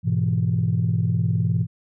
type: chord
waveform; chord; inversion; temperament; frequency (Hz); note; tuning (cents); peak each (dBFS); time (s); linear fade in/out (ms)
sine; E major; first; equal with one note detuned; 103.83 / 123.47 / 166.44; G#2 / B2 / E3; 0 / 0 / +17; -22; 0.03-1.67; 50
effects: tanh soft clip ceiling -11 dBFS